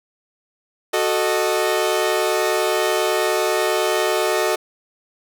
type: chord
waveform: sawtooth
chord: D# diminished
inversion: first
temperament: equal with one note detuned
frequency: 370 / 440 / 615.8 Hz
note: F#4 / A4 / D#5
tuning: 0 / 0 / -18 cents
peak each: -18 dBFS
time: 0.93-4.56 s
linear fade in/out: 10 ms
effects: none